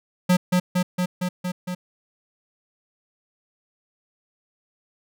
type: tone with echo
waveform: square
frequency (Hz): 180.6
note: F#3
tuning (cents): -42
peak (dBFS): -15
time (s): 0.29-0.37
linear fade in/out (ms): 10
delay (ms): 230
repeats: 6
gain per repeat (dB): -2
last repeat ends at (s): 1.75
effects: none